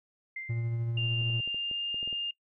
sine tone with exponential decay, 2090 Hz, C7, 2 cents flat, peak -34 dBFS, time 0.36-1.01 s, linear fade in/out 5 ms, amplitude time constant 140 ms
triangle tone with tremolo, 116.54 Hz, A#2, in tune, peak -26 dBFS, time 0.49-1.41 s, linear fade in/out 10 ms, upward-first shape sine, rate 13 Hz, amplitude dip 25%
sine tone with pitch glide, 2794 to 2813 Hz, F7 to F7, 0 to +12 cents, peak -30 dBFS, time 0.97-2.31 s, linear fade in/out 5 ms, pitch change +12 cents, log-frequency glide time 1.36-1.9 s
clicks, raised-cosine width 2 ms, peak -34 dBFS, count 10, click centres 1.217 / 1.3 / 1.397 / 1.476 / 1.545 / 1.713 / 1.944 / 2.029 / 2.076 / 2.128 s
effects noise-tail reverb RT60 0.1 s tail -23 dB re dry

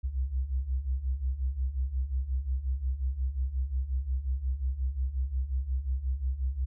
sine beating tone pair, 61.74 / 67.34 Hz, B1 / C#2, 0 / -50 cents, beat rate 5.6 Hz, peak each -33 / -29 dBFS, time 0.03-6.66 s, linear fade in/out 20 ms, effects none

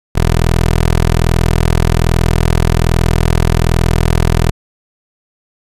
15% pulse tone, 41.23 Hz, E1, 1 cent sharp, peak -3 dBFS, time 0.15-4.51 s, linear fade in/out 10 ms, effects resampled to 32000 Hz

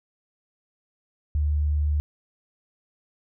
sine tone, 74.3 Hz, D2, 21 cents sharp, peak -20 dBFS, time 1.35-2 s, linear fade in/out 0 ms, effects none

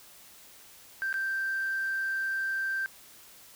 sine tone with dropouts, 1568 Hz, G6, in tune, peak -27 dBFS, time 1.02-2.86 s, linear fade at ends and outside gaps 0 ms, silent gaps 1.128-1.141 s, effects tanh soft clip ceiling -24 dBFS + white hiss -53 dBFS RMS until 3.55 s

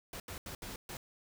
pink noise bursts at uneven times, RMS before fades -44 dBFS, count 5, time 0.13-0.2 / 0.28-0.38 / 0.46-0.55 / 0.62-0.76 / 0.89-0.97 s, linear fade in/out 2 ms, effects none

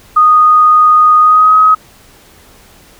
sine tone with pitch glide, 1238 to 1267.7 Hz, D#6 to D#6, -9 to +32 cents, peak -3 dBFS, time 0.16-1.75 s, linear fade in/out 10 ms, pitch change +41 cents, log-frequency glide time 1.2-1.56 s, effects pink hiss -42 dBFS RMS until 2.99 s

